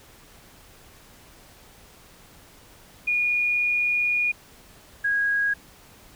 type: tone pair in turn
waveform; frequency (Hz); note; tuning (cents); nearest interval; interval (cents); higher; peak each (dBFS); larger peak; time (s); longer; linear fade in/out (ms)
sine; 2441 / 1645.2; D#7 / G#6; -34 / -17; perfect fifth; 683; first; -20; neither; 3.07-4.32 / 5.04-5.54; first; 10
effects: pink hiss -51 dBFS RMS until 6.15 s